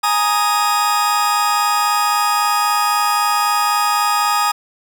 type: chord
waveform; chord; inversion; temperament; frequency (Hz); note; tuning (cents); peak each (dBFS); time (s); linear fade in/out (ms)
40% pulse; Ab suspended second; none; just; 830.6 / 934.4 / 1245.9; Ab5 / Bb5 / Eb6; 0 / +4 / +2; -18 / -21 / -16; 0.03-4.52; 10
effects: none